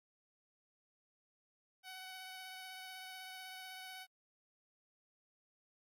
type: tone with vibrato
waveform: 10% pulse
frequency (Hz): 750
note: F#5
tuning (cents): +23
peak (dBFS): -39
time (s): 1.83-4.07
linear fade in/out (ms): 50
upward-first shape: sine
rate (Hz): 16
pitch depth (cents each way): 13
effects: MP3 64 kbps